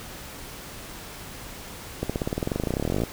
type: accelerating click train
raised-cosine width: 2 ms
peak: -12 dBFS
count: 29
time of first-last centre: 2.03-3.036 s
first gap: 66 ms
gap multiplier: 0.95
effects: pink hiss -40 dBFS RMS until 3.12 s